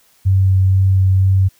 sine tone with vibrato, 95.2 Hz, F#2, 50 cents sharp, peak -9 dBFS, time 0.25-1.49 s, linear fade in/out 20 ms, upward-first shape sine, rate 2.1 Hz, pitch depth 10 cents each way, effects white hiss -54 dBFS RMS until 1.59 s

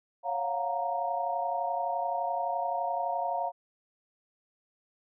sine chord, Gb major seventh, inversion second, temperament equal with one note detuned, 554.4 / 698.5 / 730.2 / 932.3 Hz, Db5 / F5 / Gb5 / Bb5, 0 / 0 / -23 / 0 cents, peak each -37 / -31 / -37 / -33 dBFS, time 0.23-3.52 s, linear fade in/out 50 ms, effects none

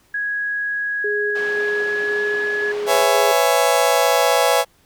sine tone with pitch glide, 1661.2 to 1690.2 Hz, G#6 to G#6, 0 to +30 cents, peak -20 dBFS, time 0.14-2.72 s, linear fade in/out 5 ms, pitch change +30 cents, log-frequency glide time 1.3-2.21 s
sine tone with tremolo, 415.3 Hz, G#4, in tune, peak -21 dBFS, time 1.04-3.32 s, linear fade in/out 5 ms, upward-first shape square, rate 1.9 Hz, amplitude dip 25%
pink band-pass noise, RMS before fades -35 dBFS, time 1.35-3.05 s, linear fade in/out 5 ms, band 360 to 3500 Hz, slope 12 dB/octave
35% pulse chord, C# minor seventh, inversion third, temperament just, 498.9 / 554.4 / 665.2 / 831.5 Hz, B4 / C#5 / E5 / G#5, +17 / 0 / +16 / +2 cents, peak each -18 dBFS, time 2.86-4.65 s, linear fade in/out 50 ms
effects pink hiss -57 dBFS RMS until 4.85 s

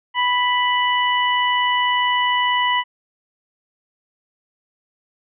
harmonic tone, 987.8 Hz, B5, in tune, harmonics 1 / 2 / 3, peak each -18 / -21 / -23 dBFS, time 0.14-2.84 s, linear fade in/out 50 ms, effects none

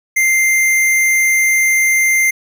square tone, 2093 Hz, C7, in tune, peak -11 dBFS, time 0.16-2.31 s, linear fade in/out 10 ms, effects none

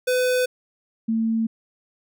square / sine tone pair in turn, 503 / 224.7 Hz, B4 / A3, +32 / +37 cents, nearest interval octave + major second, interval 1395 cents, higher first, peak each -19 dBFS, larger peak neither, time 0.07-0.46 / 1.08-1.47 s, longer neither, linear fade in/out 10 ms, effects none

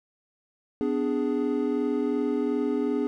triangle chord, G# diminished, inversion first, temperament equal with one note detuned, 251 / 293.7 / 415.3 Hz, B3 / D4 / G#4, +28 / 0 / 0 cents, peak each -26 dBFS, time 0.81-3.07 s, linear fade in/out 0 ms, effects none

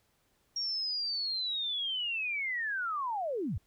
sine linear sweep, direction down, 5610 to 61 Hz, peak -31 dBFS, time 0.56-3.58 s, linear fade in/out 5 ms, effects pink hiss -72 dBFS RMS until 3.66 s

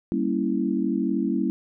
sine chord, G diminished seventh, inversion none, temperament equal, 196 / 233.1 / 277.2 / 329.6 Hz, G3 / Bb3 / Db4 / Fb4, 0 / 0 / 0 / 0 cents, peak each -27 dBFS, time 0.12-1.5 s, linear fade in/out 0 ms, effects none

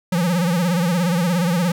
square tone with vibrato, 174.61 Hz, F3, in tune, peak -17 dBFS, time 0.12-1.72 s, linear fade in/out 5 ms, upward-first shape sine, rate 17 Hz, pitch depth 110 cents each way, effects none

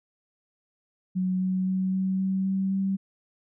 sine tone with pitch steps, 185 / 186.39 / 187.8 / 189.21 / 190.64 / 192.08 / 193.53 Hz, F#3 / F#3 / F#3 / F#3 / G3 / G3 / G3, 0 / +13 / +26 / +39 / -48 / -35 / -22 cents, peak -23 dBFS, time 1.15-2.97 s, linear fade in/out 20 ms, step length 260 ms, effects none

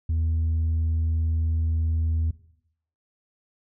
triangle tone with tanh clipping, 80.8 Hz, E2, 34 cents flat, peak -22 dBFS, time 0.09-2.31 s, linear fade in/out 5 ms, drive 7 dB, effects noise-tail reverb RT60 0.7 s tail -17 dB re dry

